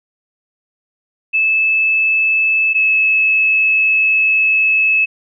sine tone pair in turn, 2616 / 2596 Hz, E7 / E7, -14 / -27 cents, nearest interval unison, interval 13 cents, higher first, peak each -11 / -10 dBFS, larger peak second, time 1.33-2.74 / 2.74-5.06 s, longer second, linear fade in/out 20 ms, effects none

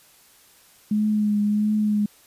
sine tone with vibrato, 210 Hz, G#3, 19 cents sharp, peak -18 dBFS, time 0.91-2.06 s, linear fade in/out 5 ms, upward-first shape triangle, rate 1.5 Hz, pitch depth 30 cents each way, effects white hiss -54 dBFS RMS until 2.26 s + resampled to 32000 Hz

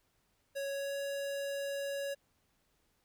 square tone with pitch glide, 554.4 to 558.9 Hz, C#5 to C#5, 0 to +14 cents, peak -36 dBFS, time 0.55-2.15 s, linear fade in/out 20 ms, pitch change +14 cents, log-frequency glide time 0.69-0.97 s, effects pink hiss -75 dBFS RMS until 3.04 s

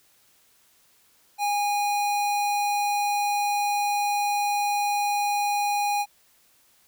square tone, 820 Hz, G#5, 22 cents flat, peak -23 dBFS, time 1.38-6.06 s, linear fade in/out 50 ms, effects white hiss -61 dBFS RMS until 6.87 s

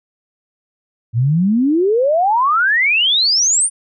sine exponential sweep, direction up, 110 to 9440 Hz, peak -11 dBFS, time 1.13-3.7 s, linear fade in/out 50 ms, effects none

